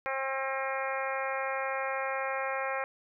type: harmonic tone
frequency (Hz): 267.8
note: C4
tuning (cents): +40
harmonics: 2 / 3 / 4 / 5 / 6 / 7 / 8 / 9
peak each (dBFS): -35 / -37 / -38 / -39 / -40 / -40 / -41 / -42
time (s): 0.06-2.84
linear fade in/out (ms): 0
effects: none